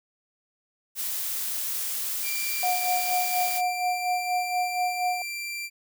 blue noise, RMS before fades -30 dBFS, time 0.95-3.62 s, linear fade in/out 50 ms
sawtooth tone, 2358 Hz, D7, 6 cents sharp, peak -28 dBFS, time 2.22-5.7 s, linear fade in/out 50 ms
sine tone with tremolo, 725 Hz, F#5, 35 cents flat, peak -22 dBFS, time 2.63-5.22 s, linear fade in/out 2 ms, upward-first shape sine, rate 4.2 Hz, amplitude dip 65%
effects none

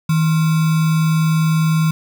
sine tone with sample-and-hold, 160 Hz, D#3, 49 cents sharp, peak -12 dBFS, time 0.09-1.91 s, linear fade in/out 5 ms, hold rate 1225 Hz, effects none

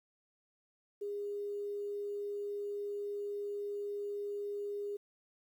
sine tone with quantisation, 408.3 Hz, G#4, 29 cents flat, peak -36 dBFS, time 1.01-4.97 s, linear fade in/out 10 ms, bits 11, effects none

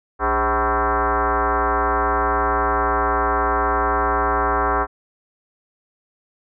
sine tone with frequency modulation, 174.61 Hz, F3, in tune, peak -16 dBFS, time 0.19-4.87 s, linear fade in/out 50 ms, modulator 233 Hz, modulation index 5.7, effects none

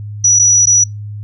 sine tone with dropouts, 5870 Hz, F#8, 15 cents flat, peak -6 dBFS, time 0.24-0.84 s, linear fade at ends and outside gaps 5 ms, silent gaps 0.391-0.394 / 0.657-0.669 s, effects noise-tail reverb RT60 0.2 s tail -26 dB re dry + added 104 Hz sine -23 dBFS peak until 1.23 s

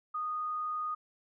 sine tone, 1236 Hz, D#6, 12 cents flat, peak -32 dBFS, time 0.14-0.95 s, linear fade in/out 10 ms, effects none

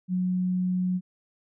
sine tone, 182.6 Hz, F#3, 23 cents flat, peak -23 dBFS, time 0.08-1.01 s, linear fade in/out 50 ms, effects none

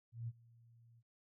sine tone with ADSR envelope, 116.54 Hz, A#2, in tune, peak -38 dBFS, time 0.12-1.03 s, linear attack 160 ms, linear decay 39 ms, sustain -24 dB, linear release 45 ms, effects none

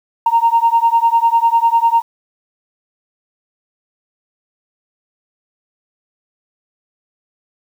sine beating tone pair, 920 / 930 Hz, A#5 / A#5, -23 / -4 cents, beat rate 10 Hz, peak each -12 dBFS, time 0.26-2.02 s, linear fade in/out 5 ms, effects tanh soft clip ceiling -3 dBFS + 7-bit

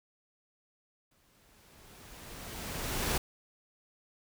pink noise with exponential growth, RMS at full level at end -30 dBFS, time 1.11-3.18 s, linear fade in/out 5 ms, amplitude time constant 450 ms, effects none

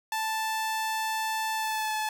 sawtooth tone with pitch glide, 880 to 863.9 Hz, A5 to A5, 0 to -32 cents, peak -24 dBFS, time 0.12-2.09 s, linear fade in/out 2 ms, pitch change -32 cents, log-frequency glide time 1.55-1.94 s, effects none

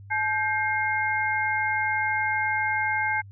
sine tone cluster, 859 / 1577 / 2130 Hz, A5 / G6 / C7, -42 / +10 / +30 cents, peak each -27 dBFS, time 0.1-3.22 s, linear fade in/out 20 ms, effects added 99 Hz sine -42 dBFS peak until 3.31 s

